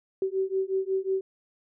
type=beating tone pair; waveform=sine; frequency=380 / 385.5 Hz; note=F#4 / G4; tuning=+46 / -29 cents; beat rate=5.5 Hz; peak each=-28 dBFS; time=0.22-1.21 s; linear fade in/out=2 ms; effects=none